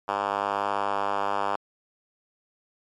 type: tone with band-pass filter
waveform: 5% pulse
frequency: 100.5 Hz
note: G2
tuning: 44 cents sharp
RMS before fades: -27 dBFS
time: 0.08-1.56 s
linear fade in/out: 5 ms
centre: 980 Hz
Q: 1.4
effects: MP3 64 kbps